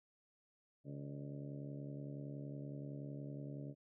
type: harmonic tone with a mistuned harmonic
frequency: 70.7 Hz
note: C#2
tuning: 35 cents sharp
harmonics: 2 / 3 / 4 / 5 / 6 / 7 / 8 / 9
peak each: -46 / -55 / -50 / -59 / -59 / -62 / -60 / -59 dBFS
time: 0.84-3.75 s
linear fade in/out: 50 ms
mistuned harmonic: 9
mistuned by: -69 cents
effects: none